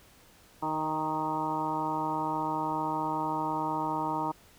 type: harmonic tone with a mistuned harmonic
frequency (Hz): 155.56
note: D#3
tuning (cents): 0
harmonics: 1 / 2 / 3 / 4 / 5 / 6 / 7 / 8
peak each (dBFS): -41 / -35 / -43 / -41 / -37 / -31 / -40 / -40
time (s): 0.62-4.32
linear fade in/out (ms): 10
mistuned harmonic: 5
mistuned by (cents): +23
effects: pink hiss -58 dBFS RMS until 4.58 s